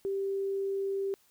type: tone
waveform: sine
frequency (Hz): 392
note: G4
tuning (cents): 0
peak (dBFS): -29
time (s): 0.05-1.14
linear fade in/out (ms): 0
effects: white hiss -66 dBFS RMS until 1.3 s